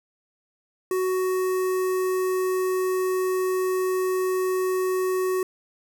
square tone with notch filter, 371.9 Hz, F#4, 9 cents sharp, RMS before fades -24 dBFS, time 0.91-5.43 s, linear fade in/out 2 ms, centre 3600 Hz, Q 0.65, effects none

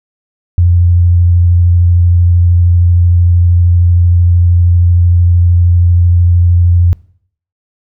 sine tone with vibrato, 87.31 Hz, F2, in tune, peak -4 dBFS, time 0.58-6.93 s, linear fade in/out 0 ms, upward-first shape sine, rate 13 Hz, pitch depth 17 cents each way, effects noise-tail reverb RT60 0.6 s tail -22 dB re dry

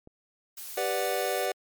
click, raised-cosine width 2 ms, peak -35 dBFS, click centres 0.074 s
blue noise, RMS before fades -40 dBFS, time 0.57-1.46 s, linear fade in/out 5 ms
square chord, G major seventh, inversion none, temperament equal, 392 / 493.9 / 587.3 / 740 Hz, G4 / B4 / D5 / F#5, 0 / 0 / 0 / 0 cents, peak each -34 / -33 / -33 / -33 dBFS, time 0.77-1.52 s, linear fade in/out 5 ms
effects MP3 96 kbps

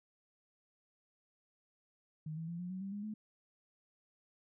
sine tone with pitch steps, 155.56 / 162.82 / 170.43 / 178.38 / 186.71 / 195.43 / 204.6 / 214.1 Hz, D#3 / E3 / F3 / F3 / F#3 / G3 / G#3 / A3, 0 / -21 / -42 / +37 / +16 / -5 / -26 / -47 cents, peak -39 dBFS, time 2.26-3.14 s, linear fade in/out 5 ms, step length 110 ms, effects none

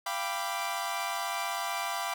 sawtooth chord, G dominant seventh, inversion third, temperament equal with one note detuned, 688 / 784 / 987.8 / 1174.7 Hz, F5 / G5 / B5 / D6, -26 / 0 / 0 / 0 cents, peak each -33 dBFS, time 0.06-2.14 s, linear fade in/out 5 ms, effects none

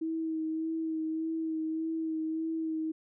sine tone with vibrato, 320.3 Hz, E4, 50 cents flat, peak -30 dBFS, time 0.01-2.92 s, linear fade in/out 10 ms, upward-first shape sine, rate 1.7 Hz, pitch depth 21 cents each way, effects none

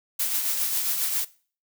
blue noise with tremolo, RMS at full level -24 dBFS, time 0.19-1.25 s, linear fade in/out 10 ms, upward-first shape triangle, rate 7.4 Hz, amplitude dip 45%, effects noise-tail reverb RT60 0.4 s tail -19 dB re dry

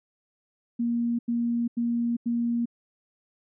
sine tone bursts, 235.9 Hz, A#3, 21 cents sharp, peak -23 dBFS, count 4, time 0.79-2.657 s, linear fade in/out 10 ms, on 400 ms, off 89 ms, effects none

